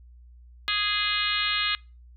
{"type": "harmonic tone with a mistuned harmonic", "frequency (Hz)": 415.2, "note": "G#4", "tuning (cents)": 0, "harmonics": [3, 4, 5, 6, 7, 8, 9, 10], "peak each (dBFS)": [-32, -32, -32, -32, -32, -32, -32, -32], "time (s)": [0.68, 1.75], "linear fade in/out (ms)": 0, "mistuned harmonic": 9, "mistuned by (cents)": -28, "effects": ["noise-tail reverb RT60 0.3 s tail -25 dB re dry", "added 60 Hz sine -47 dBFS peak until 2.16 s"]}